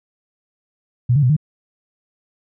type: tone with pitch steps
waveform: sine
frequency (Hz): 122.3 / 146 / 124.6 / 152.6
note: B2 / D3 / B2 / D#3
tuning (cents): -16 / -10 / +16 / -33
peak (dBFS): -11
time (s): 1.09-1.366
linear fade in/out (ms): 10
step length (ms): 69
effects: none